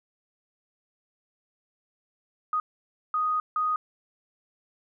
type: tone bursts at uneven times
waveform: sine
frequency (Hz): 1244.5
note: D#6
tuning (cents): 0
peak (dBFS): -23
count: 3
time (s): 2.53-2.6 / 3.14-3.4 / 3.56-3.76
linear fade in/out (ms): 2
effects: none